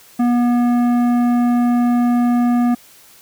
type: tone with tanh clipping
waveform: triangle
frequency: 241.7 Hz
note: B3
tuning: 37 cents flat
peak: -14 dBFS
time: 0.19-2.75 s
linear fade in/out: 10 ms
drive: 16 dB
effects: white hiss -46 dBFS RMS until 3.21 s